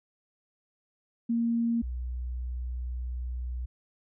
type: tone pair in turn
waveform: sine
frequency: 232.6 / 61.61 Hz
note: A#3 / B1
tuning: -4 / -4 cents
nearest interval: octave + major seventh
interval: 2300 cents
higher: first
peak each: -24 / -31 dBFS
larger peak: first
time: 1.29-1.82 / 1.82-3.66 s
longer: second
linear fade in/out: 10 ms
effects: none